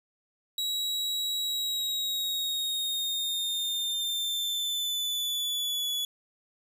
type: tone with pitch glide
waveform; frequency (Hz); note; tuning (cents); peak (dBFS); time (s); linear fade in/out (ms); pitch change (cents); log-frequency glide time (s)
40% pulse; 3872 to 3410; B7 to G#7; -35 to +45; -27; 0.58-6.05; 2; -220; 1.42-5.88
effects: none